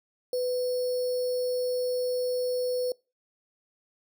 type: tone with sample-and-hold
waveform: sine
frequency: 500 Hz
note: B4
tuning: 21 cents sharp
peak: -25 dBFS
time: 0.33-2.92 s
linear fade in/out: 2 ms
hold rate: 4900 Hz
effects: noise-tail reverb RT60 0.3 s tail -25 dB re dry